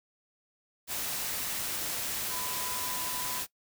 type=tone in noise; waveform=sine; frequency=1000 Hz; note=B5; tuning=21 cents sharp; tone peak=-41 dBFS; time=2.29-3.43 s; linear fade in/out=50 ms; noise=white; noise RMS=-34 dBFS; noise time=0.87-3.47 s; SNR=-10 dB; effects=noise-tail reverb RT60 0.1 s tail -20 dB re dry